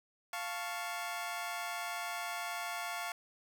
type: chord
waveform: 20% pulse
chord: F augmented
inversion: none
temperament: equal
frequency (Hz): 698.5 / 880 / 1108.7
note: F5 / A5 / C#6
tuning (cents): 0 / 0 / 0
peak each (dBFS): -35 / -39 / -38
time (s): 0.33-3.12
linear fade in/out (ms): 2
effects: none